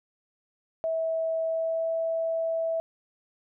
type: tone with pitch glide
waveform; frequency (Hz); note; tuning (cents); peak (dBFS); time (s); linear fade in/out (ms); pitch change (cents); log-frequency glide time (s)
sine; 650 to 655.3; E5 to E5; -24 to -10; -25; 0.84-2.8; 0; +14; 1.44-1.91
effects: none